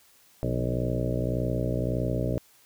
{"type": "harmonic tone with a mistuned harmonic", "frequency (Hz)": 61.74, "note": "B1", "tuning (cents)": 0, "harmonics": [1, 2, 3, 4, 5, 6, 7, 8, 9, 10], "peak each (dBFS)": [-33, -29, -35, -35, -35, -39, -36, -39, -35, -36], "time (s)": [0.43, 2.38], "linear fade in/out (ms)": 0, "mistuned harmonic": 3, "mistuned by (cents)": -80, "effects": ["white hiss -59 dBFS RMS until 2.65 s"]}